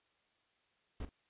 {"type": "noise with echo", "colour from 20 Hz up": "brown", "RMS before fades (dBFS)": -41, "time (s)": [1, 1.05], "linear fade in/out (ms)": 2, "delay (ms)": 42, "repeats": 1, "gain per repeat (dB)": -14, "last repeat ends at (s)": 1.092, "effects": ["white hiss -75 dBFS RMS until 1.29 s", "resampled to 8000 Hz"]}